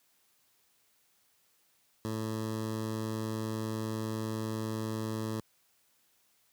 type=tone with notch filter; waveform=15% pulse; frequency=110 Hz; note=A2; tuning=in tune; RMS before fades=-35 dBFS; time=2.05-5.4 s; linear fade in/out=0 ms; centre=2300 Hz; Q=1.4; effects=white hiss -70 dBFS RMS until 6.52 s + high-pass 60 Hz 12 dB/octave